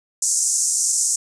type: band-pass noise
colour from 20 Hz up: pink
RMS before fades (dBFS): -20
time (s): 0.22-1.16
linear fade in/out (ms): 5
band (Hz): 6100 to 9000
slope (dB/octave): 48
effects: none